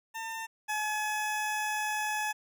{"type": "tone pair in turn", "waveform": "20% pulse", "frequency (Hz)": [901, 850.4], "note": ["A5", "G#5"], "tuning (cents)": [41, 41], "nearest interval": "minor second", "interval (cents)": 100, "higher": "first", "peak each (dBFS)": [-31, -25], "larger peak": "second", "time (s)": [[0.14, 0.47], [0.68, 2.33]], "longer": "second", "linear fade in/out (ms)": 20, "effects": []}